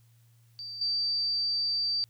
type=tone with level steps; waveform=sine; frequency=4649 Hz; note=D8; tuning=18 cents flat; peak=-37 / -26 dBFS; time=0.59-2.04 s; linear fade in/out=0 ms; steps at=0.81 s; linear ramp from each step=5 ms; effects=added 116 Hz sine -58 dBFS peak until 2.09 s + white hiss -70 dBFS RMS until 2.09 s